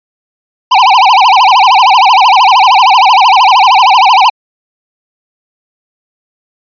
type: tone with vibrato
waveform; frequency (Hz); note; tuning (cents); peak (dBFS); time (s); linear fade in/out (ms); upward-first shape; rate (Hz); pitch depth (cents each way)
square; 880; A5; 0; -3; 0.71-4.3; 10; sine; 13; 280
effects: resampled to 11025 Hz

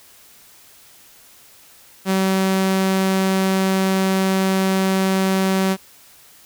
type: tone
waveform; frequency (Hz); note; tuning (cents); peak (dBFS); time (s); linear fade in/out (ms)
sawtooth; 190.7; G3; -47; -12; 2.05-5.77; 50
effects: white hiss -48 dBFS RMS until 6.45 s

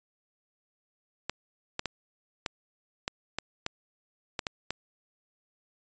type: clicks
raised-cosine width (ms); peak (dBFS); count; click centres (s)
0.2; -13; 10; 1.296 / 1.794 / 1.857 / 2.462 / 3.079 / 3.386 / 3.664 / 4.392 / 4.468 / 4.706
effects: resampled to 16000 Hz

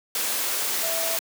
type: tone in noise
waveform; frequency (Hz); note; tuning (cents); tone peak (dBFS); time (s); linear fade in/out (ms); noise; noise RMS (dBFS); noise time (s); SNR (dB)
sine; 659.3; E5; 0; -30; 0.83-1.17; 2; white; -26; 0.15-1.19; -7
effects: high-pass 300 Hz 12 dB/octave

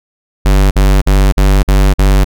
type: tone bursts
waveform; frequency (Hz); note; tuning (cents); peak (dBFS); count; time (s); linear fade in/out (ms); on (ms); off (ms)
square; 48.54; G1; -16; -6; 6; 0.45-2.245; 10; 260; 47
effects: none

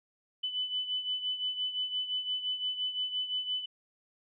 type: beating tone pair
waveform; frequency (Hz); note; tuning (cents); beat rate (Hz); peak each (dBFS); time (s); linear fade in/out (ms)
sine; 3000 / 3005.8; F#7 / F#7; +23 / +27; 5.8; -32 / -38; 0.43-3.66; 10
effects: none

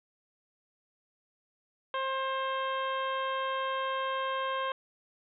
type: harmonic tone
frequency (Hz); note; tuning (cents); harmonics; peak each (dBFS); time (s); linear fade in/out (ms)
531; C5; +25; 1 / 2 / 3 / 4 / 5 / 6 / 7; -35 / -32 / -39 / -46 / -46 / -42 / -51; 1.94-4.72; 2
effects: none

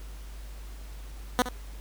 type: tone with echo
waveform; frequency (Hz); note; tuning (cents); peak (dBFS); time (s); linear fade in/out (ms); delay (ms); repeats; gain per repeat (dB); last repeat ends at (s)
10% pulse; 248.9; B3; +14; -12; 1.39-1.42; 0; 68; 1; -12; 1.488
effects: added 50 Hz sine -39 dBFS peak until 1.8 s + pink hiss -52 dBFS RMS until 1.8 s

